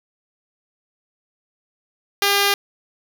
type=tone; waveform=5% pulse; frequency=401.9 Hz; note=G4; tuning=43 cents sharp; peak=-4 dBFS; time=2.22-2.54 s; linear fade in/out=2 ms; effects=none